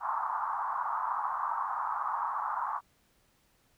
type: band-pass noise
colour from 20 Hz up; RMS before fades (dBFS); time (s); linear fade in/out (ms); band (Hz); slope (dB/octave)
white; -33; 0-2.81; 50; 860 to 1200; 48
effects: pink hiss -69 dBFS RMS until 3.77 s